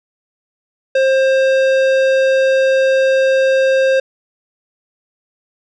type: tone with tanh clipping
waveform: sine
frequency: 531 Hz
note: C5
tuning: 25 cents sharp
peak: -12 dBFS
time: 0.95-4 s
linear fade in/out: 5 ms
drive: 15 dB
effects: none

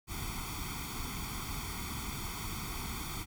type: noise with comb filter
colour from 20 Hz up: pink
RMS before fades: -39 dBFS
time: 0.07-3.26 s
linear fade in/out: 50 ms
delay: 0.88 ms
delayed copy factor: +1
effects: none

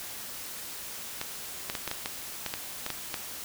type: clicks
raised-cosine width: 0.2 ms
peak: -14 dBFS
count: 11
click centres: 1.214 / 1.699 / 1.752 / 1.877 / 1.914 / 2.059 / 2.463 / 2.539 / 2.864 / 2.903 / 3.142 s
effects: white hiss -40 dBFS RMS until 3.44 s

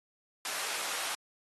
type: high-pass noise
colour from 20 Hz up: pink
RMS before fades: -36 dBFS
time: 0.45-1.15 s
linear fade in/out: 2 ms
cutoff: 860 Hz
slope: 12 dB/octave
effects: AAC 32 kbps

